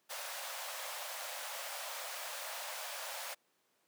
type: high-pass noise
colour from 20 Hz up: pink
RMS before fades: -43 dBFS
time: 0.09-3.35 s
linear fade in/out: 20 ms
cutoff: 520 Hz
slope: 96 dB/octave
effects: pink hiss -75 dBFS RMS until 3.87 s + high-pass 300 Hz 12 dB/octave